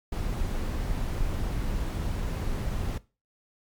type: noise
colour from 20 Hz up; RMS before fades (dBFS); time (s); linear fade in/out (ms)
brown; -29; 0.12-2.98; 5
effects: noise-tail reverb RT60 0.3 s tail -19 dB re dry + MP3 96 kbps